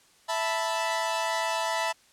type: chord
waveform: sawtooth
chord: E suspended fourth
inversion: none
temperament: equal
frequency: 659.3 / 880 / 987.8 Hz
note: E5 / A5 / B5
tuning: 0 / 0 / 0 cents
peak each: -27 / -27 / -27 dBFS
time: 0.28-1.93 s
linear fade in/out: 20 ms
effects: white hiss -60 dBFS RMS until 2.12 s + low-pass 9000 Hz 12 dB/octave